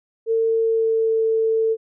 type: tone with pitch glide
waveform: sine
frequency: 451.5 to 446.1 Hz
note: A4 to A4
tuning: +45 to +24 cents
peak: -16 dBFS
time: 0.26-1.77 s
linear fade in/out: 50 ms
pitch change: -21 cents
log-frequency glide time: 0.47-1.24 s
effects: none